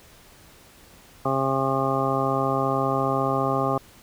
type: harmonic tone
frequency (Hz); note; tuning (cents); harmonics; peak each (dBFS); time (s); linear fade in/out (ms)
134.6; C3; +49; 1 / 2 / 3 / 4 / 5 / 6 / 8 / 9; -29 / -29 / -29 / -29 / -29 / -29 / -29 / -29; 1.25-3.78; 5
effects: pink hiss -51 dBFS RMS until 4.02 s